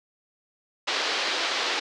white band-pass noise, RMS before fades -27 dBFS, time 0.87-1.8 s, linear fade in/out 10 ms, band 340 to 4700 Hz, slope 24 dB/octave, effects low-pass 8000 Hz 12 dB/octave

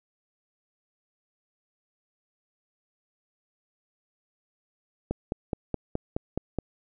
click train, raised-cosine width 2 ms, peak -14 dBFS, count 8, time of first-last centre 5.11-6.587 s, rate 4.74 Hz, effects none

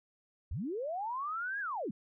sine linear two-way sweep, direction up then down, 52 to 1685 to 161.1 Hz, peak -34 dBFS, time 0.51-1.91 s, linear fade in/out 5 ms, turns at 1.6 s, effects none

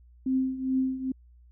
sine tone with tremolo, 261.6 Hz, C4, in tune, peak -21 dBFS, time 0.26-1.12 s, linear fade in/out 5 ms, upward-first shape triangle, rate 2.4 Hz, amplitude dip 80%, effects added 60 Hz sine -52 dBFS peak until 1.51 s

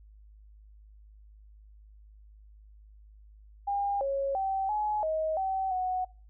sine tone with pitch steps, 804 / 550 / 773 / 845 / 631 / 766 / 739 Hz, G5 / C#5 / G5 / G#5 / D#5 / G5 / F#5, +44 / -14 / -24 / +30 / +24 / -40 / -2 cents, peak -27 dBFS, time 3.67-6.05 s, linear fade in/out 10 ms, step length 340 ms, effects noise-tail reverb RT60 0.4 s tail -24 dB re dry + added 52 Hz sine -51 dBFS peak until 6.29 s

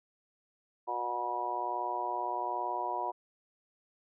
harmonic tone, 121.2 Hz, B2, 32 cents flat, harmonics 3 / 4 / 5 / 6 / 7 / 8, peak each -42 / -46 / -42 / -37 / -43 / -34 dBFS, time 0.87-3.12 s, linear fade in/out 20 ms, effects none

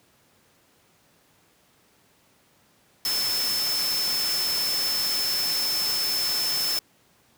sine tone in noise, 5274 Hz, E8, in tune, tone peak -24 dBFS, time 3.05-6.79 s, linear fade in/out 2 ms, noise white, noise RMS -30 dBFS, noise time 3.05-6.79 s, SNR +3 dB, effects pink hiss -61 dBFS RMS until 7.37 s + high-pass 100 Hz 12 dB/octave

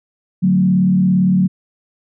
sine tone with frequency modulation, 185 Hz, F#3, in tune, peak -10 dBFS, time 0.42-1.48 s, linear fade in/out 20 ms, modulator 37.6 Hz, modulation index 0.67, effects none

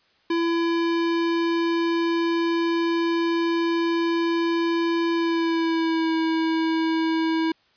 square tone with pitch glide, 335.8 to 323.6 Hz, E4 to E4, +32 to -32 cents, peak -21 dBFS, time 0.3-7.52 s, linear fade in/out 5 ms, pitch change -64 cents, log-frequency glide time 5.13-6.14 s, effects white hiss -62 dBFS RMS until 7.76 s + resampled to 11025 Hz

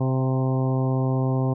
harmonic tone with a mistuned harmonic, 130.81 Hz, C3, in tune, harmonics 1 / 2 / 3 / 4 / 5 / 6 / 7 / 8, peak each -21 / -27 / -31 / -33 / -35 / -37 / -38 / -39 dBFS, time 0-1.54 s, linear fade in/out 10 ms, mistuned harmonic 5, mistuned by +17 cents, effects none

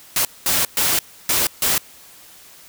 white noise bursts at uneven times, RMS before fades -18 dBFS, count 5, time 0.16-0.25 / 0.46-0.65 / 0.77-0.99 / 1.29-1.47 / 1.62-1.78 s, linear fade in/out 2 ms, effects white hiss -45 dBFS RMS until 2.68 s

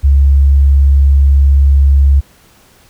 sine tone, 69.3 Hz, C#2, in tune, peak -4 dBFS, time 0.03-2.21 s, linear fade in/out 20 ms, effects pink hiss -46 dBFS RMS until 2.89 s

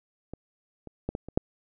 clicks, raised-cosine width 2 ms, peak -24 / -28 / -16 / -18 / -26 / -8 dBFS, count 6, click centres 0.336 / 0.873 / 1.09 / 1.151 / 1.286 / 1.375 s, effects none

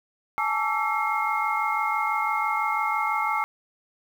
sine tone cluster, 844 / 890 / 1148 / 1331 / 2143 Hz, G#5 / A5 / D6 / E6 / C7, +28 / +20 / -40 / +16 / +41 cents, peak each -29 dBFS, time 0.38-3.44 s, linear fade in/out 0 ms, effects 8-bit

